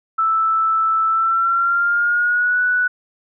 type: tone with pitch glide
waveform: sine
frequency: 1318.5 to 1480 Hz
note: E6 to F#6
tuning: 0 to 0 cents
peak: -14 dBFS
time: 0.18-2.88 s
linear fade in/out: 10 ms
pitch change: +200 cents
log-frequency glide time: 1.08-2.61 s
effects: none